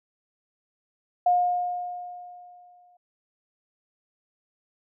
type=tone with exponential decay; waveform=sine; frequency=714 Hz; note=F5; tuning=38 cents sharp; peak=-16 dBFS; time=1.26-2.97 s; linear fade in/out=5 ms; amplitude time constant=370 ms; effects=none